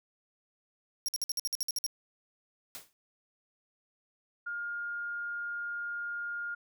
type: tone bursts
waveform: sawtooth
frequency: 5588 Hz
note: F8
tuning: in tune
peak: -27 dBFS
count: 11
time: 1.06-1.864 s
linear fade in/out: 0 ms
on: 24 ms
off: 54 ms
type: noise with exponential decay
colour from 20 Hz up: white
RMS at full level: -40 dBFS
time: 2.75-2.93 s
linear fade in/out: 0 ms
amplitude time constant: 39 ms
type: tone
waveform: sine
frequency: 1415 Hz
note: F6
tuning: 22 cents sharp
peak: -34 dBFS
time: 4.46-6.55 s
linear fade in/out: 10 ms
effects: none